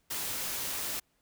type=noise; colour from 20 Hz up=white; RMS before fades=-35 dBFS; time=0.1-1 s; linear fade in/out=10 ms; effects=pink hiss -73 dBFS RMS until 1.21 s